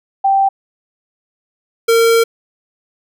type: tone pair in turn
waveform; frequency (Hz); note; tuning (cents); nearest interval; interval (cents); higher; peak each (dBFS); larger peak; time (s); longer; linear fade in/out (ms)
sine / square; 782 / 458.6; G5 / A#4; -4 / -28; major sixth; 924; first; -9; neither; 0.24-0.49 / 1.88-2.24; second; 10
effects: none